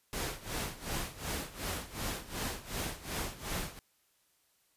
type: noise with tremolo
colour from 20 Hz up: pink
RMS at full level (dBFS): -35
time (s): 0.13-3.79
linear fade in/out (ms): 0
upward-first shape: sine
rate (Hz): 2.7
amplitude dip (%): 85
effects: white hiss -72 dBFS RMS until 4.76 s + resampled to 32000 Hz